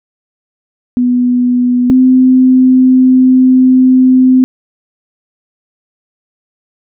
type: tone pair in turn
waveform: sine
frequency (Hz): 246.9 / 257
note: B3 / C4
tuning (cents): 0 / -31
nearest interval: minor second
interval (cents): 69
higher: second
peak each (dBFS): -7 / -3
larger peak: second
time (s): 0.97-1.9 / 1.9-4.44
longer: second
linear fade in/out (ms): 0
effects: none